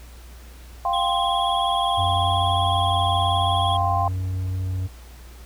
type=chord; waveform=sine; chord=F suspended second; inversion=none; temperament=equal; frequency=698.5 / 784 / 1046.5 Hz; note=F5 / G5 / C6; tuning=0 / 0 / 0 cents; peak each=-24 dBFS; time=0.85-4.08 s; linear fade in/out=2 ms
type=tone with vibrato; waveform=triangle; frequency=3302 Hz; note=G#7; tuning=11 cents flat; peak=-25 dBFS; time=0.93-3.77 s; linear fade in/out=5 ms; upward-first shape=sine; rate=19 Hz; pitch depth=38 cents each way
type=tone with pitch glide; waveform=triangle; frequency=92 to 93.02 Hz; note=F#2 to F#2; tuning=-9 to +10 cents; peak=-21 dBFS; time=1.97-4.88 s; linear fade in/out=20 ms; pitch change=+19 cents; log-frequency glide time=3.39-4.32 s
effects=added 60 Hz sine -40 dBFS peak until 5.45 s + pink hiss -49 dBFS RMS until 5.45 s